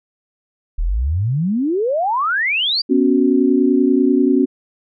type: exponential sweep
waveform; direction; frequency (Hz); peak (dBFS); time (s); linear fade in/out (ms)
sine; up; 35.37 to 4855; -15; 0.78-2.82; 10
type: chord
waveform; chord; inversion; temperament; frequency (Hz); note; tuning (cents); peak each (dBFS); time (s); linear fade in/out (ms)
sine; B suspended second; none; equal; 246.9 / 277.2 / 370; B3 / C#4 / F#4; 0 / 0 / 0; -16 / -14 / -17; 2.89-4.46; 20
effects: none